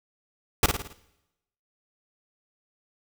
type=noise with echo; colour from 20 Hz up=pink; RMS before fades=-18 dBFS; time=0.63-0.66 s; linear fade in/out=2 ms; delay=54 ms; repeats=5; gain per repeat=-6 dB; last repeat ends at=0.93 s; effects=noise-tail reverb RT60 0.9 s tail -19 dB re dry